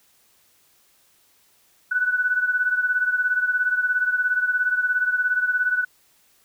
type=beating tone pair; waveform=sine; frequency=1484 / 1501 Hz; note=F#6 / F#6; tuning=+5 / +24 cents; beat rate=17 Hz; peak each=-20 / -25 dBFS; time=1.91-5.85 s; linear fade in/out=10 ms; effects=white hiss -60 dBFS RMS until 6.44 s